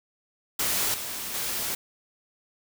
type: noise with level steps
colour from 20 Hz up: white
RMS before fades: -26 / -34 / -30 dBFS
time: 0.59-1.75 s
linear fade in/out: 5 ms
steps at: 0.94 / 1.34 s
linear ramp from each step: 2 ms
effects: none